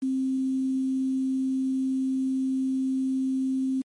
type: tone with quantisation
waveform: sine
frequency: 263.4 Hz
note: C4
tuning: 12 cents sharp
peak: -23 dBFS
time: 0.02-3.82 s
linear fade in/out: 10 ms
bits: 8
effects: MP3 48 kbps